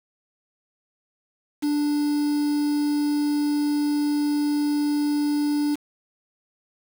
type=tone with quantisation; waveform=triangle; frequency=293.7 Hz; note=D4; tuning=in tune; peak=-18 dBFS; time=1.62-5.76 s; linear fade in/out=20 ms; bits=6; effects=none